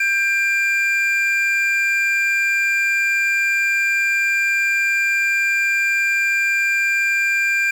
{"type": "tone pair together", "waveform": "triangle", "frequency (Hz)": [1589.1, 2381], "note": ["G6", "D7"], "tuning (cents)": [23, 23], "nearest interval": "perfect fifth", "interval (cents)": 700, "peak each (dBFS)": [-18, -16], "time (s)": [0, 7.71], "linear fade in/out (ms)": 5, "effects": ["7-bit"]}